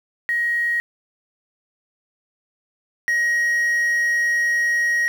sine / triangle tone pair in turn, 1889 / 1889 Hz, A#6 / A#6, +22 / +22 cents, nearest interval unison, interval 0 cents, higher neither, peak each -18 / -15 dBFS, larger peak second, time 0.29-0.8 / 3.08-5.08 s, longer second, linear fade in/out 0 ms, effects 7-bit

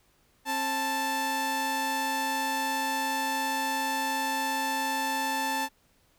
sawtooth tone pair together, 267.6 / 880 Hz, C4 / A5, +39 / 0 cents, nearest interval octave + major sixth, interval 2061 cents, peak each -31 / -24 dBFS, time 0.45-5.69 s, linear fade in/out 50 ms, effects pink hiss -66 dBFS RMS until 6.18 s

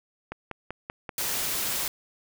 click train, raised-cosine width 0.5 ms, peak -19 dBFS, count 5, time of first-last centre 0.32-1.092 s, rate 5.18 Hz
white noise, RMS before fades -29 dBFS, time 1.18-1.88 s, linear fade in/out 2 ms
effects none

